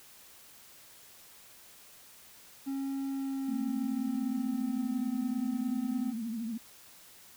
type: tone with pitch glide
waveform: triangle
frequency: 272.3 to 257.5 Hz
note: C#4 to C4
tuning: -31 to -28 cents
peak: -30 dBFS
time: 2.66-6.13 s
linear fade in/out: 20 ms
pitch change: -97 cents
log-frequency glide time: 3.07-5.04 s
type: tone with vibrato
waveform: sine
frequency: 227.3 Hz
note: A#3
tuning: 43 cents flat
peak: -33 dBFS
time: 3.48-6.58 s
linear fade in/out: 10 ms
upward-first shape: triangle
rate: 13 Hz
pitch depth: 120 cents each way
effects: white hiss -55 dBFS RMS until 7.36 s